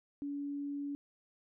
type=tone; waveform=sine; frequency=284.9 Hz; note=C#4; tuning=48 cents sharp; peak=-36 dBFS; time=0.22-0.95 s; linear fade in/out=0 ms; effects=none